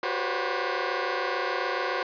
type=tone cluster; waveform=15% pulse; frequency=363.6 / 390.6 / 491.7 / 529 / 565 Hz; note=F#4 / G4 / B4 / C5 / C#5; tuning=-30 / -6 / -8 / +19 / +33 cents; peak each=-26 / -29 / -26 / -25 / -30 dBFS; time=0.03-2.03 s; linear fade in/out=2 ms; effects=resampled to 11025 Hz + 9-bit